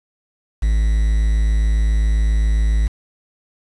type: tone with quantisation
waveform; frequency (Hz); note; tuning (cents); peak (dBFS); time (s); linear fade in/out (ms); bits
triangle; 53.7; A1; -41; -11; 0.62-2.88; 10; 6
effects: resampled to 24000 Hz